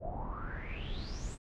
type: noise with low-pass filter sweep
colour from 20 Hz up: brown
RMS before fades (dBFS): -39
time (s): 0-1.38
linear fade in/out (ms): 50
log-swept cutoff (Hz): 590 to 8500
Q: 9.7
effects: none